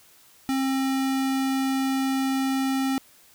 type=tone; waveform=square; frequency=267 Hz; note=C4; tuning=35 cents sharp; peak=-23 dBFS; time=0.49-2.98 s; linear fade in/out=0 ms; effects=white hiss -55 dBFS RMS until 3.34 s